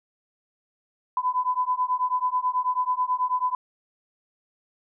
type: beating tone pair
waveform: sine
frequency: 1000 / 1009.2 Hz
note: B5 / B5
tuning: +21 / +37 cents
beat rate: 9.2 Hz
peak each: -25 dBFS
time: 1.17-3.55 s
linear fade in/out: 2 ms
effects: none